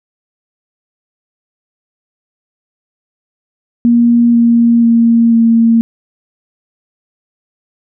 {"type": "tone with pitch steps", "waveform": "sine", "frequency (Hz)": [236.5, 234.1, 231.6, 229.2], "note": ["A#3", "A#3", "A#3", "A#3"], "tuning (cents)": [25, 8, -11, -29], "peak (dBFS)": -5, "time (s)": [3.85, 5.81], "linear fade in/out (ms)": 0, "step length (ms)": 490, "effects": []}